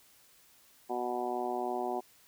harmonic tone, 123 Hz, B2, 7 cents flat, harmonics 2 / 3 / 4 / 5 / 6 / 7 / 8, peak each -42 / -36 / -47 / -41 / -35 / -42 / -44 dBFS, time 0.89-2.01 s, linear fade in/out 20 ms, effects white hiss -62 dBFS RMS until 2.27 s

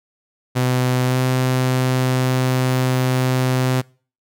sawtooth tone with pitch glide, 126.6 to 128.59 Hz, B2 to C3, +43 to -30 cents, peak -12 dBFS, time 0.55-3.82 s, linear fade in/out 20 ms, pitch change +27 cents, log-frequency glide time 1.04-1.18 s, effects noise-tail reverb RT60 0.4 s tail -24 dB re dry

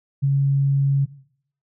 sine tone, 138.59 Hz, C#3, in tune, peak -15 dBFS, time 0.22-1.06 s, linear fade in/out 20 ms, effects noise-tail reverb RT60 0.6 s tail -17 dB re dry

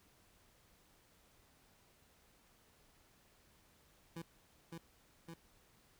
25% pulse tone with echo, 166.4 Hz, E3, 17 cents sharp, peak -40 dBFS, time 4.16-4.22 s, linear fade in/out 5 ms, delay 560 ms, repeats 2, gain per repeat -2 dB, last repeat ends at 5.34 s, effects pink hiss -69 dBFS RMS until 5.99 s

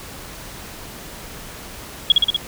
sine tone with echo, 3322 Hz, G#7, in tune, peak -7 dBFS, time 2.1-2.12 s, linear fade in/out 2 ms, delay 61 ms, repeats 4, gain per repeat -2 dB, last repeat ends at 2.364 s, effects pink hiss -36 dBFS RMS until 2.47 s

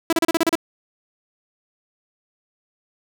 sawtooth tone bursts, 329.6 Hz, E4, in tune, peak -11 dBFS, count 8, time 0.1-0.554 s, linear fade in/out 2 ms, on 27 ms, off 34 ms, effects none

